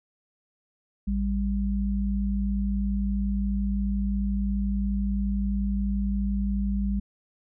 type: tone pair together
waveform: sine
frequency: 55.76 / 198.7 Hz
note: A1 / G3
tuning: +24 / +24 cents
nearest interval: octave + minor seventh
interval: 2200 cents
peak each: -26 dBFS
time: 1.07-7 s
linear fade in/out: 10 ms
effects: none